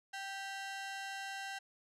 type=ring-modulated tone; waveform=sawtooth; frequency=1174.7 Hz; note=D6; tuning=in tune; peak=-34 dBFS; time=0.13-1.59 s; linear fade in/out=10 ms; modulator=394 Hz; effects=low-pass 8000 Hz 12 dB/octave

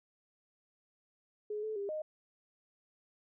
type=tone with pitch steps; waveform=sine; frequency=421 / 434.3 / 401.2 / 617 Hz; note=G#4 / A4 / G4 / D#5; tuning=+24 / -23 / +40 / -15 cents; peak=-35 dBFS; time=1.5-2.02 s; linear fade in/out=5 ms; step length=130 ms; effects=none

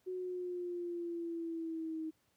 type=exponential sweep; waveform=sine; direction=down; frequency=370 to 315.7 Hz; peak=-37 dBFS; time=0.06-2.11 s; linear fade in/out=20 ms; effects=pink hiss -75 dBFS RMS until 2.36 s + high-pass 80 Hz 12 dB/octave

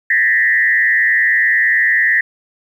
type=tone with frequency modulation; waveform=sine; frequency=1864.7 Hz; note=A#6; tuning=in tune; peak=-10 dBFS; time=0.1-2.21 s; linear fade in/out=5 ms; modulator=111 Hz; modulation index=1.2; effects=8-bit

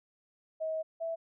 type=tone pair in turn; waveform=sine; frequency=636 / 659.3 Hz; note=D#5 / E5; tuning=+38 / 0 cents; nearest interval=minor second; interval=62 cents; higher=second; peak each=-31 / -32 dBFS; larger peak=first; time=0.6-0.83 / 1-1.16 s; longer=first; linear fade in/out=20 ms; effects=none

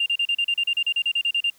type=tone bursts; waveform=sine; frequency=2794 Hz; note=F7; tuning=in tune; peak=-18 dBFS; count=16; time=0-1.501 s; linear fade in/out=5 ms; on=61 ms; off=35 ms; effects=tanh soft clip ceiling -14 dBFS + white hiss -57 dBFS RMS until 1.58 s

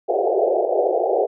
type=band-pass noise; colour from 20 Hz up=pink; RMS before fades=-19 dBFS; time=0.08-1.27 s; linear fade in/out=20 ms; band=360 to 770 Hz; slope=96 dB/octave; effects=none

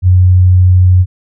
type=tone; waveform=sine; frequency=91.3 Hz; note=F#2; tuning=23 cents flat; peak=-3 dBFS; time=0.02-1.06 s; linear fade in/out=50 ms; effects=none

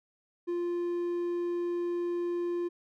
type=tone; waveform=triangle; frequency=348.4 Hz; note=F4; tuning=4 cents flat; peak=-27 dBFS; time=0.47-2.69 s; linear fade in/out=20 ms; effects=none

